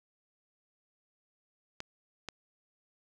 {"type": "clicks", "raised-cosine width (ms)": 0.2, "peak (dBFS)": -21, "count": 2, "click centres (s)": [1.804, 2.287], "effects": []}